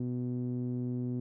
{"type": "tone with low-pass filter", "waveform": "sawtooth", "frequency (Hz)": 123.7, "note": "B2", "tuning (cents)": 3, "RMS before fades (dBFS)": -34, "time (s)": [0, 1.2], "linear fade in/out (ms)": 5, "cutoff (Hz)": 290, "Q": 2.9, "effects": []}